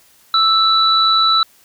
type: tone pair together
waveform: sine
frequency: 1318.5 / 3951 Hz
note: E6 / B7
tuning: 0 / 0 cents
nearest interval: octave + perfect fifth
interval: 1900 cents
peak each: -13 dBFS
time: 0.34-1.43 s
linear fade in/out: 2 ms
effects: white hiss -51 dBFS RMS until 1.64 s